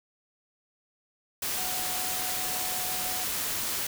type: tone in noise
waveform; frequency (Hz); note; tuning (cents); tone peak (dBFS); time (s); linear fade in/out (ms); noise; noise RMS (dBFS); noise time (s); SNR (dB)
sine; 737; F#5; -7; -39; 1.57-3.24; 5; white; -31; 1.42-3.87; -11
effects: none